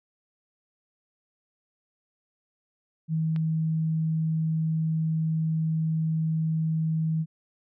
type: tone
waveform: sine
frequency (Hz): 159.7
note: D#3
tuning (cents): +45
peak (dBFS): -23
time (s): 3.08-7.26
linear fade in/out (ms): 50
type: click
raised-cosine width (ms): 0.3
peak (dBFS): -27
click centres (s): 3.362
effects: none